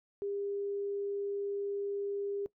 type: tone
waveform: sine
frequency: 402 Hz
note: G4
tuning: 44 cents sharp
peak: -33 dBFS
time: 0.22-2.46 s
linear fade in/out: 0 ms
effects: noise-tail reverb RT60 0.1 s tail -19 dB re dry